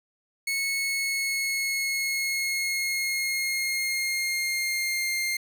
sawtooth tone with pitch glide, 2198 to 2112 Hz, C#7 to C7, -15 to +16 cents, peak -22 dBFS, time 0.47-5.37 s, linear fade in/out 5 ms, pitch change -69 cents, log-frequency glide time 0.71-5.18 s, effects none

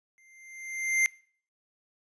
square tone with exponential growth, 2093 Hz, C7, in tune, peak -20 dBFS, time 0.18-1.06 s, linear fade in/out 0 ms, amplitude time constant 190 ms, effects noise-tail reverb RT60 0.5 s tail -24 dB re dry + resampled to 22050 Hz

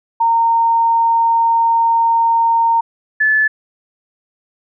sine tone pair in turn, 920 / 1732.8 Hz, A#5 / A6, -23 / -27 cents, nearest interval major seventh, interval 1096 cents, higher second, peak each -10 dBFS, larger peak neither, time 0.2-2.81 / 3.2-3.48 s, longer first, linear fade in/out 10 ms, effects none

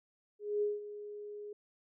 sine tone with ADSR envelope, 415.3 Hz, G#4, in tune, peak -28 dBFS, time 0.39-1.53 s, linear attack 230 ms, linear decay 180 ms, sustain -14 dB, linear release 4 ms, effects none

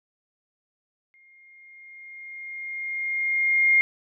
sine tone with exponential growth, 2127 Hz, C7, 28 cents sharp, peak -14 dBFS, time 1.14-3.81 s, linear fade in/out 0 ms, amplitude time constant 580 ms, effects none

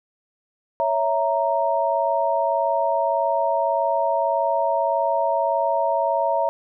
sine chord, A# diminished, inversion first, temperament equal with one note detuned, 557.6 / 659.3 / 932.3 Hz, C#5 / E5 / A#5, +10 / 0 / 0 cents, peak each -24 / -22 / -22 dBFS, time 0.8-6.49 s, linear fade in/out 0 ms, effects none

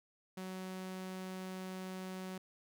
sawtooth tone, 186.7 Hz, F#3, 16 cents sharp, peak -38 dBFS, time 0.37-2.38 s, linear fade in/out 5 ms, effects none

